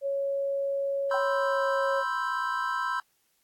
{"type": "tone with pitch glide", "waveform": "sine", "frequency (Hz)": [554.4, 547.7], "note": ["C#5", "C#5"], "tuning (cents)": [0, -21], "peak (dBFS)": -26, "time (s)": [0.01, 2.04], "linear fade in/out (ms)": 50, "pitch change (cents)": -21, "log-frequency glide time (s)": [1.22, 1.68]}
{"type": "chord", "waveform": "triangle", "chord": "C major seventh", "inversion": "third", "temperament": "equal", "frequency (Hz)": [987.8, 1046.5, 1318.5, 1568], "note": ["B5", "C6", "E6", "G6"], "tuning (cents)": [0, 0, 0, 0], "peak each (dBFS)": -31, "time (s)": [1.11, 3], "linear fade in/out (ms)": 2}
{"type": "tone with exponential decay", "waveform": "sine", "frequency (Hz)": 773, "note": "G5", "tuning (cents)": -24, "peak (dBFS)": -26, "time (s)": [1.14, 1.25], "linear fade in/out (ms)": 2, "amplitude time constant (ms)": 23}
{"effects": ["white hiss -71 dBFS RMS until 3.43 s", "AAC 64 kbps"]}